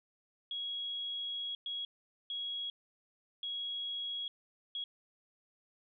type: tone bursts at uneven times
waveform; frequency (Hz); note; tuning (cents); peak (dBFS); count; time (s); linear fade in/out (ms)
sine; 3318; G#7; -2; -36; 5; 0.51-1.55 / 1.66-1.85 / 2.3-2.7 / 3.43-4.28 / 4.75-4.84; 2
effects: none